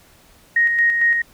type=tone with tremolo; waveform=sine; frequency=1871 Hz; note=A#6; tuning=6 cents sharp; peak=-12 dBFS; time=0.56-1.22 s; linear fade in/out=5 ms; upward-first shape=square; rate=4.4 Hz; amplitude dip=40%; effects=pink hiss -51 dBFS RMS until 1.33 s